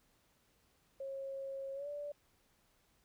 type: tone with pitch glide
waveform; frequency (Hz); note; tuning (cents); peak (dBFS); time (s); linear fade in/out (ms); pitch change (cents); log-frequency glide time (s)
sine; 543 to 582; C#5 to D5; -36 to -16; -40; 1-2.12; 5; +120; 1.74-1.88
effects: pink hiss -73 dBFS RMS until 3.04 s